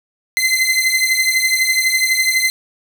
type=beating tone pair; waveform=sawtooth; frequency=2053 / 2065 Hz; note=C7 / C7; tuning=-33 / -23 cents; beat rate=12 Hz; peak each=-13 dBFS; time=0.37-2.5 s; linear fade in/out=0 ms; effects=none